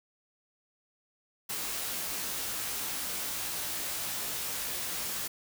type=noise with comb filter; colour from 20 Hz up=white; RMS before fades=-35 dBFS; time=1.49-5.28 s; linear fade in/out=10 ms; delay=17 ms; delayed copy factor=+0.55; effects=none